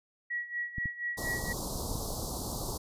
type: tone with tremolo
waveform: sine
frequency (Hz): 1921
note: B6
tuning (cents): -48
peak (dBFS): -30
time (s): 0.3-1.53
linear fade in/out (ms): 10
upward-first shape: sine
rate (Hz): 4.2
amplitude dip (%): 80
type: clicks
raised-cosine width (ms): 5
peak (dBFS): -25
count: 6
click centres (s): 0.783 / 0.857 / 1.439 / 1.757 / 1.914 / 1.954
type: band-stop noise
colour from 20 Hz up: pink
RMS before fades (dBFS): -36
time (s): 1.17-2.78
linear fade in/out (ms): 10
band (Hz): 1100 to 4100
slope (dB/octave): 48
effects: resampled to 32000 Hz